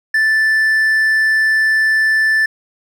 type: tone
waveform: triangle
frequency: 1760 Hz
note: A6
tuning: in tune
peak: -9 dBFS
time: 0.14-2.46 s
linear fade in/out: 5 ms
effects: none